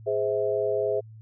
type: chord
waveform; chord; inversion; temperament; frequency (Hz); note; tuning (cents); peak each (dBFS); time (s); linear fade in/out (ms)
sine; Ab augmented; none; just; 415.3 / 519.1 / 648.9; Ab4 / C5 / E5; 0 / -14 / -27; -26 / -28 / -28; 0.06-1.01; 20
effects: added 110 Hz sine -43 dBFS peak until 1.21 s